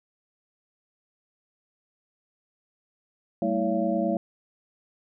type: tone cluster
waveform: sine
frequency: 194.5 / 224 / 325.5 / 564 / 679 Hz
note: G3 / A3 / E4 / C#5 / F5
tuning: -13 / +31 / -22 / +30 / -49 cents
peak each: -29 dBFS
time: 3.42-4.17 s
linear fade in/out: 2 ms
effects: none